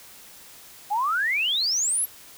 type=exponential sweep; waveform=sine; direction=up; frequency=784 to 11780 Hz; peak=-21 dBFS; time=0.9-2.06 s; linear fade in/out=20 ms; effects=white hiss -47 dBFS RMS until 2.37 s